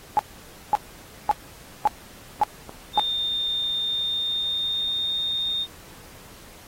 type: tone bursts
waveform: sine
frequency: 842 Hz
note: G#5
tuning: 24 cents sharp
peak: -14 dBFS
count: 6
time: 0.17-2.996 s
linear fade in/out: 0 ms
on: 21 ms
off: 540 ms
type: click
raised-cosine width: 1 ms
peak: -22 dBFS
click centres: 2.694 s
type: tone with pitch glide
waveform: sine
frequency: 3629 to 3663 Hz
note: A#7 to A#7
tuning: -47 to -31 cents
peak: -23 dBFS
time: 2.93-5.67 s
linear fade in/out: 50 ms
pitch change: +16 cents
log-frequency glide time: 3.76-5.18 s
effects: pink hiss -47 dBFS RMS until 6.67 s + AAC 48 kbps